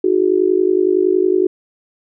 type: tone with amplitude modulation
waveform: sine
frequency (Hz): 370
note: F#4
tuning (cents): 0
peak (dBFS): -7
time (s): 0.04-1.47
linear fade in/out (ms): 5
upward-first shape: sine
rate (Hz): 50.8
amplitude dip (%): 95
effects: none